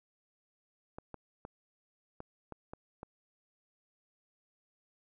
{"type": "clicks", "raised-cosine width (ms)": 1, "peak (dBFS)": -29, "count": 7, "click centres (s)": [0.985, 1.143, 1.451, 2.204, 2.523, 2.735, 3.031], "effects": []}